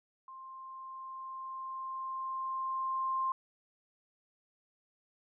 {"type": "tone with level ramp", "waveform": "sine", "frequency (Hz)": 1054, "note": "C6", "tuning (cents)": 12, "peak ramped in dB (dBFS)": [-46, -29], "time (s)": [0.28, 3.32], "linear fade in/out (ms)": 2, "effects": []}